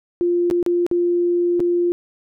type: tone with dropouts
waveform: sine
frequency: 349.2 Hz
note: F4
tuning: in tune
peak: -15 dBFS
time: 0.21-1.92 s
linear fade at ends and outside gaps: 0 ms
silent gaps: 0.501-0.511 / 0.628-0.663 / 0.865-0.913 / 1.596-1.603 s
effects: none